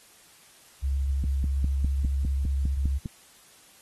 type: tone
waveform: sine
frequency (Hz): 68.4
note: C#2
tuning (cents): -23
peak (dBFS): -23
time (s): 0.82-2.99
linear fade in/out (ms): 20
type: click train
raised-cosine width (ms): 5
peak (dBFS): -18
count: 10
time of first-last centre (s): 1.24-3.058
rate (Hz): 4.95
effects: white hiss -55 dBFS RMS until 3.81 s + AAC 32 kbps